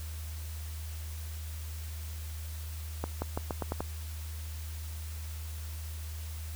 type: accelerating click train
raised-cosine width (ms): 1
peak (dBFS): -18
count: 7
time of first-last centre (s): 3.04-3.806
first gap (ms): 180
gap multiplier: 0.86
effects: added 78 Hz sine -37 dBFS peak until 6.55 s + white hiss -49 dBFS RMS until 6.55 s